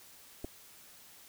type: clicks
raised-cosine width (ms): 2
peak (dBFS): -27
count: 2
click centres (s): 0.444 / 0.447
effects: white hiss -56 dBFS RMS until 1.28 s